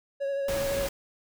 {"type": "tone with vibrato", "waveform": "triangle", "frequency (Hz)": 554.4, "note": "C#5", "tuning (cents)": 0, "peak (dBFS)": -25, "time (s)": [0.2, 0.88], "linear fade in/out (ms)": 20, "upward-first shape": "triangle", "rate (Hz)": 12, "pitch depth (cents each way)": 25}
{"type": "noise", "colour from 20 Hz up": "pink", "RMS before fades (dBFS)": -34, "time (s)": [0.48, 0.89], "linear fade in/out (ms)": 5}
{"effects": []}